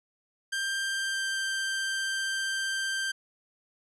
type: tone with pitch glide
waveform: sawtooth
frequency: 1584 to 1571.2 Hz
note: G6 to G6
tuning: +18 to +4 cents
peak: -25 dBFS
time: 0.52-3.12 s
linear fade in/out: 10 ms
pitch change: -14 cents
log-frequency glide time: 0.78-1.42 s
effects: resampled to 24000 Hz